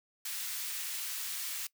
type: high-pass noise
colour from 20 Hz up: white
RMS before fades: -38 dBFS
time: 0.25-1.67 s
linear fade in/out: 5 ms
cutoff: 1600 Hz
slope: 12 dB/octave
effects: noise-tail reverb RT60 0.1 s tail -21 dB re dry